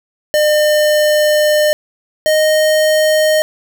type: tone pair in turn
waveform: square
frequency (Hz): 604 / 619.2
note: D5 / D#5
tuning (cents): +48 / -9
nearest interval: unison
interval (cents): 43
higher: second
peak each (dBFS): -10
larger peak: neither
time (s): 0.34-1.73 / 2.26-3.42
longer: first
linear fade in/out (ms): 0
effects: none